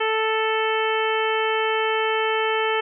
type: harmonic tone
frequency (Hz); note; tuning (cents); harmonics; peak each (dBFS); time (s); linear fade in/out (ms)
440; A4; 0; 1 / 2 / 3 / 4 / 5 / 6 / 7; -23 / -26 / -28 / -29 / -30 / -31 / -31; 0-2.81; 10
effects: none